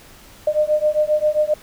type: beating tone pair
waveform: sine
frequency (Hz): 603 / 610.5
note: D5 / D#5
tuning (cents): +46 / -33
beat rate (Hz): 7.5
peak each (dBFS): -18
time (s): 0.47-1.54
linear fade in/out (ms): 5
effects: pink hiss -45 dBFS RMS until 1.62 s